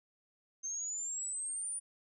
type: exponential sweep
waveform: sine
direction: up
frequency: 6280 to 9510 Hz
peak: -36 dBFS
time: 0.63-1.8 s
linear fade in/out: 20 ms
effects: none